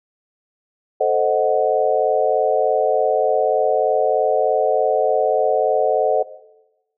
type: chord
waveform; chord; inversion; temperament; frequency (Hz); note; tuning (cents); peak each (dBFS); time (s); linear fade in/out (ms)
sine; A diminished seventh; none; equal with one note detuned; 440 / 523.3 / 620.5 / 740; A4 / C5 / Eb5 / Gb5; 0 / 0 / -5 / 0; -20; 1-6.23; 10
effects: noise-tail reverb RT60 1.0 s tail -17 dB re dry